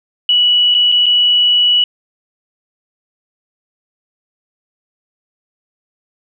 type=tone with dropouts; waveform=sine; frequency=2941 Hz; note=F#7; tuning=11 cents flat; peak=-8 dBFS; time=0.29-1.84 s; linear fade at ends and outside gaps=2 ms; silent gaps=0.743-0.748 / 0.918-0.922 / 1.059-1.064 s; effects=none